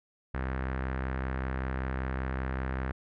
sawtooth tone with low-pass filter, 65.2 Hz, C2, 5 cents flat, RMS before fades -33 dBFS, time 0.34-2.92 s, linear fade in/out 5 ms, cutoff 1700 Hz, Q 2.5, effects none

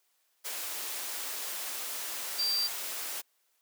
sine tone in noise, 4699 Hz, D8, in tune, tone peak -27 dBFS, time 2.38-2.68 s, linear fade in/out 20 ms, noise white, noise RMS -37 dBFS, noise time 0.44-3.22 s, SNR +7 dB, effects white hiss -73 dBFS RMS until 3.61 s + high-pass 400 Hz 12 dB/octave

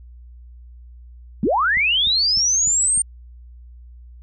sine linear sweep, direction up, 160 to 8870 Hz, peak -15 dBFS, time 1.43-3.02 s, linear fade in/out 2 ms
click train, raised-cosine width 5 ms, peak -24 dBFS, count 6, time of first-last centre 1.47-2.976 s, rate 3.32 Hz
effects added 60 Hz sine -39 dBFS peak until 4.22 s

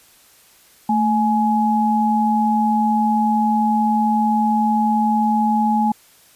sine tone pair together, 221.1 / 840 Hz, A3 / G#5, +9 / +19 cents, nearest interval octave + major seventh, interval 2310 cents, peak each -17 dBFS, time 0.89-5.92 s, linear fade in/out 5 ms, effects white hiss -51 dBFS RMS until 6.35 s + resampled to 32000 Hz

